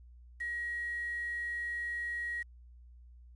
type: tone with quantisation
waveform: sine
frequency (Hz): 1900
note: A#6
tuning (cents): +33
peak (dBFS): -34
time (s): 0.4-2.43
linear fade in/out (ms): 10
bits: 9
effects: added 60 Hz sine -52 dBFS peak until 3.35 s + resampled to 24000 Hz